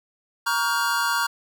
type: chord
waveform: square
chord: G half-diminished seventh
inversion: first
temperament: just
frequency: 940.8 / 1128.9 / 1411.2 / 1568 Hz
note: Bb5 / Db6 / F6 / G6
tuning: +16 / +31 / +18 / 0 cents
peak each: -27 / -28 / -26 / -30 dBFS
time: 0.46-1.27 s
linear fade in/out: 10 ms
effects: none